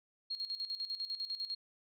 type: tone with tremolo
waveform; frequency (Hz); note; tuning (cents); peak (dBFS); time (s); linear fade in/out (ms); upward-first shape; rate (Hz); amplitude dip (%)
sine; 4263; C8; +32; -35; 0.3-1.55; 10; square; 10; 70
effects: none

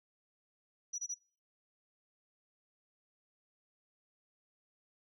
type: tone bursts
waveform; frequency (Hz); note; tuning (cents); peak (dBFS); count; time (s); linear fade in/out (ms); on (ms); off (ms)
sine; 5860; F#8; -18; -35; 3; 0.93-1.144; 10; 54; 26
effects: noise-tail reverb RT60 0.4 s tail -25 dB re dry + tanh soft clip ceiling -32 dBFS

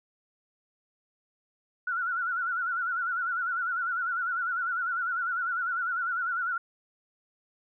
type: tone with vibrato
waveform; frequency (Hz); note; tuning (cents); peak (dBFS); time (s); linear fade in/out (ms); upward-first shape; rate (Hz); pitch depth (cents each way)
sine; 1417; F6; +25; -27; 1.87-6.58; 5; sine; 10; 100
effects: none

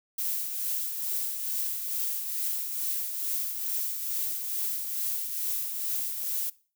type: noise with tremolo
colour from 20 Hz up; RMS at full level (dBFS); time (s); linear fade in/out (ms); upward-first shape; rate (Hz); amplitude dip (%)
violet; -29; 0.18-6.5; 5; triangle; 2.3; 50
effects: noise-tail reverb RT60 0.4 s tail -21 dB re dry

